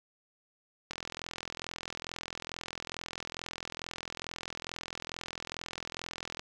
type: click train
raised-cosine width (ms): 0.2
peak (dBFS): -20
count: 233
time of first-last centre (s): 0.91-6.395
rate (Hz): 42.3
effects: none